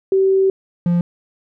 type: tone pair in turn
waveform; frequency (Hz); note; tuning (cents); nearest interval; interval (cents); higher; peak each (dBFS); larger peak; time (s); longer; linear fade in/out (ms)
sine / triangle; 384.5 / 173.67; G4 / F3; -33 / -9; octave + major second; 1376; first; -11; neither; 0.12-0.5 / 0.86-1.01; first; 2
effects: none